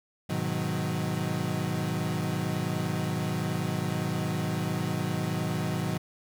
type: chord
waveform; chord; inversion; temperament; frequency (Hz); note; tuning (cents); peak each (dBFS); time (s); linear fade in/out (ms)
35% pulse; G# minor seventh; none; equal with one note detuned; 103.83 / 125.27 / 155.56 / 185; G#2 / B2 / D#3 / F#3; 0 / +25 / 0 / 0; -34 / -33 / -30 / -31; 0.29-5.98; 10
effects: none